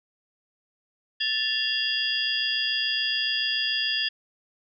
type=tone cluster; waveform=sine; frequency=1758 / 2779 / 3254 / 3381 / 4852 Hz; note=A6 / F7 / G#7 / G#7 / D#8; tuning=-2 / -9 / -36 / +30 / -44 cents; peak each=-30 dBFS; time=1.2-4.09 s; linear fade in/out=10 ms; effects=none